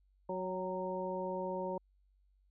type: harmonic tone with a mistuned harmonic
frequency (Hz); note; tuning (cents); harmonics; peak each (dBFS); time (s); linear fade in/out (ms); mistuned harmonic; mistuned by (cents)
185; F#3; 0; 1 / 2 / 3 / 4 / 5; -43 / -41 / -39 / -52 / -41; 0.29-1.78; 5; 4; +51
effects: added 48 Hz sine -67 dBFS peak until 2.5 s